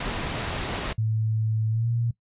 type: noise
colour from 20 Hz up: pink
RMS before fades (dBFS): -29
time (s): 0-0.93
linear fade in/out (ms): 5
type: tone with pitch glide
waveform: sine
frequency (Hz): 110 to 117.22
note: A2 to A#2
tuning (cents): 0 to +10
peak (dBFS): -22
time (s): 0.98-2.11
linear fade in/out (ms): 5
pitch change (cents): +110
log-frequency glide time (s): 1.7-1.89
effects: noise-tail reverb RT60 0.1 s tail -19 dB re dry + resampled to 8000 Hz